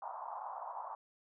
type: band-pass noise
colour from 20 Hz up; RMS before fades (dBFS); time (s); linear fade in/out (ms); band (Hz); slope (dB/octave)
pink; -44; 0.02-0.95; 2; 710 to 1100; 48
effects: none